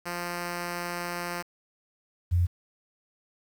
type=tone pair in turn; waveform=5% pulse / sine; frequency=174.61 / 87.66 Hz; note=F3 / F2; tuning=0 / +7 cents; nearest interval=octave; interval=1193 cents; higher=first; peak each=-20 dBFS; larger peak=neither; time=0.05-1.43 / 2.31-2.47 s; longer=first; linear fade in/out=20 ms; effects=9-bit